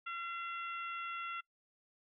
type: harmonic tone with a mistuned harmonic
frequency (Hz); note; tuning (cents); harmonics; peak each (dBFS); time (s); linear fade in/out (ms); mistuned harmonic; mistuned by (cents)
682; F5; -41; 2 / 3 / 4 / 5; -40 / -47 / -46 / -54; 0.06-1.41; 10; 5; -18
effects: noise-tail reverb RT60 0.1 s tail -24 dB re dry